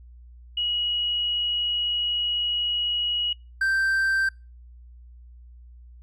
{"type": "tone pair in turn", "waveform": ["sine", "triangle"], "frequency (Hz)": [2906, 1565.9], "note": ["F#7", "G6"], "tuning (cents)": [-32, -2], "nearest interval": "major seventh", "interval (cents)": 1070, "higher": "first", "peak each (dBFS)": [-23, -18], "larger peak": "second", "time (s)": [[0.57, 3.33], [3.61, 4.29]], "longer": "first", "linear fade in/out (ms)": 5, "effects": ["noise-tail reverb RT60 0.3 s tail -26 dB re dry", "added 60 Hz sine -44 dBFS peak until 6.02 s"]}